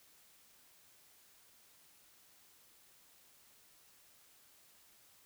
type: silence
effects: white hiss -65 dBFS RMS until 5.25 s